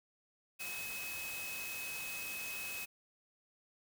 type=tone in noise; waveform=sine; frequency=2557 Hz; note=D#7; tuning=47 cents sharp; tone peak=-42 dBFS; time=0.59-2.86 s; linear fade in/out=20 ms; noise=white; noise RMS=-45 dBFS; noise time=0.59-2.86 s; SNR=0 dB; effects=none